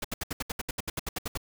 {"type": "noise bursts", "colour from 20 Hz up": "pink", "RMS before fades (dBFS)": -32, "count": 15, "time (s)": [0.02, 1.375], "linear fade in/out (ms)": 5, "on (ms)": 25, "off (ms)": 70, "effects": []}